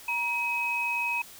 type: tone pair together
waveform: sine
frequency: 948 / 2541 Hz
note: A#5 / D#7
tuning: +29 / +36 cents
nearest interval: octave + perfect fourth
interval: 1707 cents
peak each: -32 / -27 dBFS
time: 0.08-1.22 s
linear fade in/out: 5 ms
effects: white hiss -48 dBFS RMS until 1.39 s